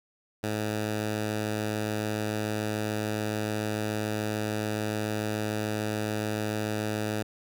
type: tone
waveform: 10% pulse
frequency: 106.9 Hz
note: A2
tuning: 49 cents flat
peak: -20 dBFS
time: 0.43-7.23 s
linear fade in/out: 10 ms
effects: none